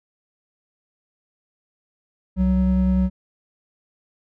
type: tone pair together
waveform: triangle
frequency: 65.58 / 186.5 Hz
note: C2 / F#3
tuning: +5 / +14 cents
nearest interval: octave + tritone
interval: 1809 cents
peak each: -19 / -15 dBFS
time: 2.36-3.1 s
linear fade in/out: 50 ms
effects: none